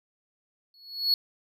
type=tone with exponential growth; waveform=triangle; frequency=4370 Hz; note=C#8; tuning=26 cents flat; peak=-16 dBFS; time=0.74-1.14 s; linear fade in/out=1 ms; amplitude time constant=86 ms; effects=none

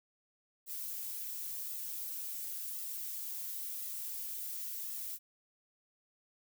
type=noise with flanger; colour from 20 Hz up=violet; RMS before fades=-41 dBFS; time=0.66-5.19 s; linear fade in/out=50 ms; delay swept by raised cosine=1.5 to 5.9 ms; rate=0.94 Hz; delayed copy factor=+0.65; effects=none

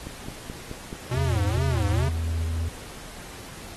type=click train; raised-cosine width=3 ms; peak=-22 dBFS; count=8; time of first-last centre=0.07-1.572 s; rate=4.66 Hz
type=tone with vibrato; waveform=square; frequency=117.4 Hz; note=A#2; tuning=13 cents sharp; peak=-25 dBFS; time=1.11-2.09 s; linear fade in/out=5 ms; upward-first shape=sine; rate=2.3 Hz; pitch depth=260 cents each way
type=tone with pitch glide; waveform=triangle; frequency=85 to 81.73 Hz; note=F2 to E2; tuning=-46 to -14 cents; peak=-22 dBFS; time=1.16-2.69 s; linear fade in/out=10 ms; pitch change=-68 cents; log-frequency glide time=1.6-1.75 s
effects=pink hiss -42 dBFS RMS until 3.76 s + AAC 32 kbps

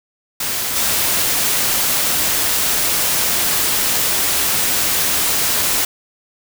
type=noise with level steps; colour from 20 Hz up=white; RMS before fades=-21 / -17 dBFS; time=0.4-5.85 s; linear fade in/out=5 ms; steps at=0.75 s; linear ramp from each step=20 ms; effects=none

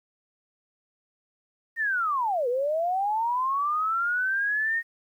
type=linear two-way sweep; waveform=sine; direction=down then up; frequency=1864.7 to 471.5 to 1864.7 Hz; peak=-23 dBFS; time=1.76-4.83 s; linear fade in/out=50 ms; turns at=2.48 s; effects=10-bit

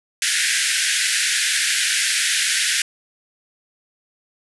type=band-pass noise; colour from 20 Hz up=pink; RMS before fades=-20 dBFS; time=0.22-2.82 s; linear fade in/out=2 ms; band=1500 to 11000 Hz; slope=96 dB/octave; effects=none

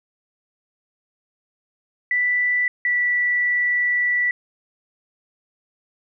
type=tone pair in turn; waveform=sine; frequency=1975.5 / 1960.7 Hz; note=B6 / B6; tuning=0 / -13 cents; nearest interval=unison; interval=13 cents; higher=first; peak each=-17 dBFS; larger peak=neither; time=2.11-2.68 / 2.85-4.31 s; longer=second; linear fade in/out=2 ms; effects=none

